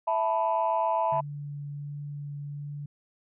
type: chord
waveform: sine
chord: E suspended fourth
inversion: none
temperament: equal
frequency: 659.3 / 880 / 987.8 Hz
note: E5 / A5 / B5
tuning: 0 / 0 / 0 cents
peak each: -27 dBFS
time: 0.07-1.21 s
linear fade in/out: 10 ms
type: tone with vibrato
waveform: sine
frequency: 144.6 Hz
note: D3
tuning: 27 cents flat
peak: -34 dBFS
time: 1.12-2.86 s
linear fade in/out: 5 ms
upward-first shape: triangle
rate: 1.4 Hz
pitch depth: 9 cents each way
effects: tanh soft clip ceiling -16 dBFS